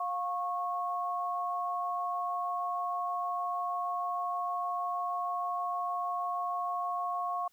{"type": "tone pair together", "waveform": "sine", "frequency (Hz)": [708.4, 1098], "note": ["F5", "C#6"], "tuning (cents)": [24, -17], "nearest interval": "minor sixth", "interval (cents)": 759, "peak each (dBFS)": [-34, -33], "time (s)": [0, 7.48], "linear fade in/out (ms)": 5, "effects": ["white hiss -70 dBFS RMS until 7.52 s"]}